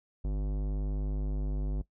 sine tone with tanh clipping, 50.3 Hz, G1, 45 cents sharp, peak -31 dBFS, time 0.24-1.82 s, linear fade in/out 10 ms, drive 18 dB, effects noise-tail reverb RT60 0.1 s tail -18 dB re dry

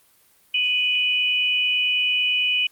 sine tone pair together, 2489 / 2960 Hz, D#7 / F#7, 0 / 0 cents, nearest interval minor third, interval 300 cents, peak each -21 dBFS, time 0.54-2.67 s, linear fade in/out 5 ms, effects white hiss -58 dBFS RMS until 2.71 s + Opus 32 kbps

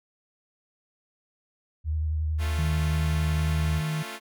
sine tone with vibrato, 77.78 Hz, D#2, in tune, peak -24 dBFS, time 1.84-3.82 s, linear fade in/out 50 ms, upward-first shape triangle, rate 11 Hz, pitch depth 39 cents each way
5% pulse chord, A augmented, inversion none, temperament equal, 220 / 277.2 / 349.2 Hz, A3 / C#4 / E#4, 0 / 0 / 0 cents, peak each -27 / -33 / -27 dBFS, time 2.38-4.2 s, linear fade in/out 50 ms
sine tone, 155.8 Hz, D#3, 3 cents sharp, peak -26 dBFS, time 2.58-4.03 s, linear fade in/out 10 ms
effects none

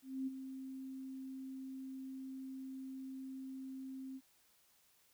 sine tone with ADSR envelope, 264.5 Hz, C4, 19 cents sharp, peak -35 dBFS, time 0.02-4.21 s, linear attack 250 ms, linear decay 22 ms, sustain -9 dB, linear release 50 ms, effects white hiss -71 dBFS RMS until 5.13 s

